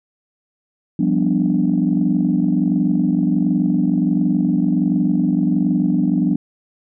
sine chord, G dominant seventh, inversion third, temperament equal, 174.61 / 196 / 246.9 / 293.7 Hz, F3 / G3 / B3 / D4, 0 / 0 / 0 / 0 cents, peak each -19 dBFS, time 0.99-6.36 s, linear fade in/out 5 ms, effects tanh soft clip ceiling -6 dBFS

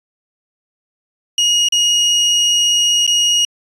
30% pulse tone with dropouts, 2879 Hz, F#7, 48 cents flat, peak -8 dBFS, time 1.38-3.45 s, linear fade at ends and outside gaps 2 ms, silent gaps 1.686-1.723 / 3.066-3.076 s, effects resampled to 24000 Hz

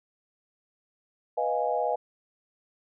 sine chord, F half-diminished seventh, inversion second, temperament equal, 493.9 / 622.3 / 698.5 / 830.6 Hz, Cb5 / Eb5 / F5 / Ab5, 0 / 0 / 0 / 0 cents, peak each -30 dBFS, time 1.37-1.96 s, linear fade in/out 10 ms, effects none

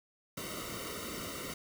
pink noise with comb filter, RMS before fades -41 dBFS, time 0.37-1.54 s, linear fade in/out 5 ms, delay 1.2 ms, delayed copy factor -0.95, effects none

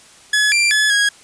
sawtooth tone with pitch steps, 1698 / 2367 / 1711 / 1649 Hz, G#6 / D7 / A6 / G#6, +38 / +13 / -49 / -13 cents, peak -9 dBFS, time 0.33-1.09 s, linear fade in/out 5 ms, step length 190 ms, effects white hiss -45 dBFS RMS until 1.23 s + resampled to 22050 Hz

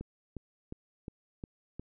click train, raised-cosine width 3 ms, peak -27 dBFS, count 6, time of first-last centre 0.01-1.796 s, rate 2.8 Hz, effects none

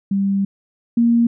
sine tone pair in turn, 197 / 234.3 Hz, G3 / A#3, +9 / +9 cents, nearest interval minor third, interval 300 cents, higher second, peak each -15 / -11 dBFS, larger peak second, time 0.11-0.45 / 0.97-1.27 s, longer first, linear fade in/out 5 ms, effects none

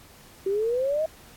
sine exponential sweep, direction up, 378.9 to 647 Hz, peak -22 dBFS, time 0.46-1.06 s, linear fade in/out 5 ms, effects pink hiss -51 dBFS RMS until 1.36 s + AAC 64 kbps

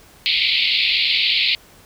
white band-pass noise, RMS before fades -18 dBFS, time 0.26-1.55 s, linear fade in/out 0 ms, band 2100 to 4500 Hz, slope 96 dB/octave, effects pink hiss -48 dBFS RMS until 1.85 s

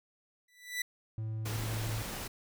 sawtooth tone with exponential growth, 1975.5 Hz, B6, in tune, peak -26 dBFS, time 0.48-0.82 s, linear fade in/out 5 ms, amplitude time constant 73 ms
triangle tone, 110 Hz, A2, in tune, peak -32 dBFS, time 1.18-2.02 s, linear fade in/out 0 ms
pink noise, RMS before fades -40 dBFS, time 1.45-2.28 s, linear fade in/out 10 ms
effects none

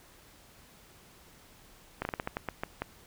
slowing click train, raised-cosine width 0.5 ms, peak -17 dBFS, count 10, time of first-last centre 2.02-2.82 s, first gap 31 ms, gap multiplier 1.25, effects pink hiss -57 dBFS RMS until 3.06 s

